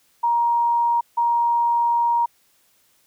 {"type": "tone pair in turn", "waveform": "sine", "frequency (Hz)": [942, 942], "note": ["A#5", "A#5"], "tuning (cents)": [18, 18], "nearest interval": "unison", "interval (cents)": 0, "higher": "neither", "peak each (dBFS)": -16, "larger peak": "neither", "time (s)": [[0.23, 1.01], [1.17, 2.26]], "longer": "second", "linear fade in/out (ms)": 10, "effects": ["white hiss -61 dBFS RMS until 3.06 s"]}